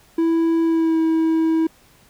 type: tone with pitch glide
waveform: triangle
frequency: 329.6 to 323 Hz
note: E4 to E4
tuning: 0 to -35 cents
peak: -13 dBFS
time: 0.18-1.67 s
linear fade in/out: 5 ms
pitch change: -35 cents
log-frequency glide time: 0.63-0.99 s
effects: pink hiss -53 dBFS RMS until 2.09 s